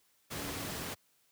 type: tone in noise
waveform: sine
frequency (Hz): 283.1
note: C#4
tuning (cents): +37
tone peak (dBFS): -45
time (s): 0.35-0.67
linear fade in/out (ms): 20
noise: pink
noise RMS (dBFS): -39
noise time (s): 0.3-0.95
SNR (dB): -9
effects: white hiss -71 dBFS RMS until 1.31 s + high-pass 80 Hz 12 dB/octave